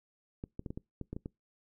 clicks, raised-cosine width 3 ms, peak -26 dBFS, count 9, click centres 0.439 / 0.594 / 0.662 / 0.705 / 0.775 / 1.013 / 1.13 / 1.165 / 1.259 s, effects noise-tail reverb RT60 0.2 s tail -25 dB re dry

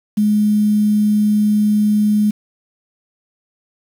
sine tone with quantisation, 210 Hz, G#3, 19 cents sharp, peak -11 dBFS, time 0.17-2.31 s, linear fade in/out 10 ms, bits 6, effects none

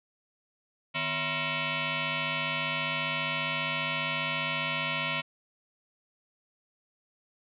sine tone with frequency modulation, 155.56 Hz, D#3, in tune, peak -28 dBFS, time 0.94-5.22 s, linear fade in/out 20 ms, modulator 406 Hz, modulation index 7.6, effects none

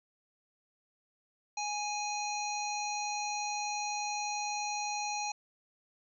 harmonic tone, 830.6 Hz, G#5, in tune, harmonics 1 / 3 / 5 / 7 / 8, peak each -35 / -40 / -42 / -43 / -44 dBFS, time 1.57-5.32 s, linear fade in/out 5 ms, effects none

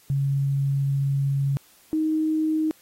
sine tone pair in turn, 138.59 / 313.2 Hz, C#3 / D#4, 0 / +11 cents, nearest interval octave + major second, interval 1411 cents, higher second, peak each -20 dBFS, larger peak neither, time 0.1-1.57 / 1.93-2.71 s, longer first, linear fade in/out 0 ms, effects white hiss -56 dBFS RMS until 2.81 s + AAC 48 kbps

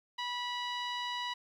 sawtooth tone with low-pass filter, 978 Hz, B5, 17 cents flat, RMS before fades -37 dBFS, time 0.18-1.34 s, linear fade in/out 10 ms, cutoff 3700 Hz, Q 2.9, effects 11-bit

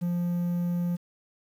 triangle tone, 174.61 Hz, F3, in tune, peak -23 dBFS, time 0.01-0.97 s, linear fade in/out 20 ms, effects 9-bit

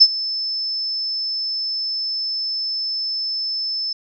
sine tone with ADSR envelope, 5260 Hz, E8, 5 cents flat, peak -3 dBFS, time 0-3.93 s, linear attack 18 ms, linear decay 52 ms, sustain -18 dB, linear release 5 ms, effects none

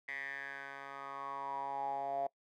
10% pulse tone with band-pass filter sweep, 138.3 Hz, C#3, 4 cents flat, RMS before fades -41 dBFS, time 0.08-2.27 s, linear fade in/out 5 ms, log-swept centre 2000 to 680 Hz, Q 8.7, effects noise-tail reverb RT60 0.1 s tail -23 dB re dry

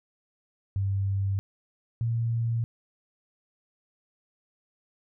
sine tone pair in turn, 98 / 115.85 Hz, G2 / A#2, 0 / -10 cents, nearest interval minor third, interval 290 cents, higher second, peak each -24 dBFS, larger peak neither, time 0.76-1.39 / 2.01-2.64 s, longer neither, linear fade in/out 0 ms, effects none

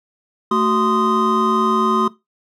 triangle tone cluster, 222.7 / 374.5 / 1039 / 1241 Hz, A3 / F#4 / C6 / D#6, +21 / +21 / -12 / -5 cents, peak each -18 dBFS, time 0.51-2.08 s, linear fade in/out 5 ms, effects noise-tail reverb RT60 0.2 s tail -18 dB re dry

